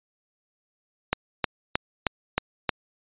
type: click train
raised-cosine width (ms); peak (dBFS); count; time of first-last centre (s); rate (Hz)
0.3; -5; 6; 1.13-2.692; 3.2
effects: resampled to 8000 Hz